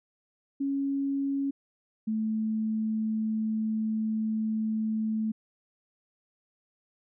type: tone pair in turn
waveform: sine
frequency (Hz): 276.6 / 218.7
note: C#4 / A3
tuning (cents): -4 / -10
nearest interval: major third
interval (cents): 406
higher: first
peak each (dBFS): -26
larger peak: neither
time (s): 0.6-1.51 / 2.07-5.32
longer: second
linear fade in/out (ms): 10
effects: none